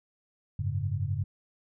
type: chord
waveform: sine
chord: F# suspended second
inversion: none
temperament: equal with one note detuned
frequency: 92.5 / 103.83 / 140.2 Hz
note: F#2 / G#2 / C#3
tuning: 0 / 0 / +20 cents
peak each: -32 / -31 / -33 dBFS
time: 0.59-1.24 s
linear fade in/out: 5 ms
effects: none